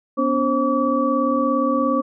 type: tone cluster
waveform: sine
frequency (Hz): 248.1 / 285.3 / 532 / 1146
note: B3 / C#4 / C5 / D6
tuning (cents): +8 / +50 / +29 / -43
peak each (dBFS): -22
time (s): 0.17-2.02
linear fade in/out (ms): 20
effects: none